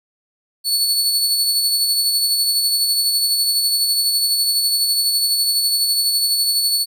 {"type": "tone with tremolo", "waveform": "sawtooth", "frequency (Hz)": 4435, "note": "C#8", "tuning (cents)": 0, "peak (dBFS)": -11, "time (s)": [0.64, 6.86], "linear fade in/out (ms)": 50, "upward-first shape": "sine", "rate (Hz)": 12, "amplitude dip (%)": 35, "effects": []}